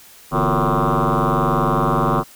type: tone with frequency modulation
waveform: sine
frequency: 464.5 Hz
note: A#4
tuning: 6 cents flat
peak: -13 dBFS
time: 0.31-2.24 s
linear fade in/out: 50 ms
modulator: 101 Hz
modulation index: 7.9
effects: tanh soft clip ceiling -11 dBFS + white hiss -45 dBFS RMS until 2.35 s